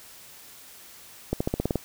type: accelerating click train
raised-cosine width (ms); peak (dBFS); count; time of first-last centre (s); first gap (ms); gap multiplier
2; -11; 8; 1.33-1.757; 75; 0.93
effects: white hiss -48 dBFS RMS until 1.84 s